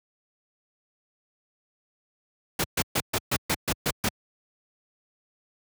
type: noise bursts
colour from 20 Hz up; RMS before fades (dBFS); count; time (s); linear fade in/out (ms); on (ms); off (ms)
pink; -24; 9; 2.59-4.089; 5; 51; 130
effects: high-pass 80 Hz 12 dB/octave